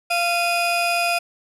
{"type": "tone pair together", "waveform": "35% pulse", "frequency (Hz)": [691, 2483], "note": ["F5", "D#7"], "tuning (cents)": [-19, -4], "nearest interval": "octave + minor seventh", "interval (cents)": 2215, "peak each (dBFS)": [-19, -20], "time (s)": [0.1, 1.19], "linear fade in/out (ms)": 10, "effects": ["low-pass 12000 Hz 12 dB/octave"]}